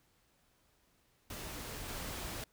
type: noise with level steps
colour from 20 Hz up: pink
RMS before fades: -44 / -42 dBFS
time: 1.3-2.44 s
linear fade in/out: 2 ms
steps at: 1.88 s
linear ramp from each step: 2 ms
effects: pink hiss -72 dBFS RMS until 2.52 s